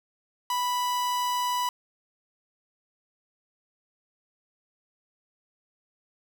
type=tone; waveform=45% pulse; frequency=987 Hz; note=B5; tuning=1 cent flat; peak=-25 dBFS; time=0.5-1.69 s; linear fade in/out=2 ms; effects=none